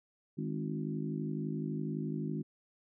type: harmonic tone with a mistuned harmonic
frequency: 51.91 Hz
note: G#1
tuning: in tune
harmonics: 3 / 4 / 5 / 6 / 7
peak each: -37 / -39 / -41 / -43 / -44 dBFS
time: 0.37-2.43 s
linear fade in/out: 20 ms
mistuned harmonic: 5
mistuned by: +41 cents
effects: none